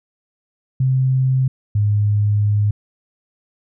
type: tone pair in turn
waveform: sine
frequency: 130.81 / 103.82 Hz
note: C3 / G#2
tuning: 0 / 0 cents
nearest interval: major third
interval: 400 cents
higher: first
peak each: -13 dBFS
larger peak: neither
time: 0.8-1.48 / 1.75-2.71 s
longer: second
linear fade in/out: 5 ms
effects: none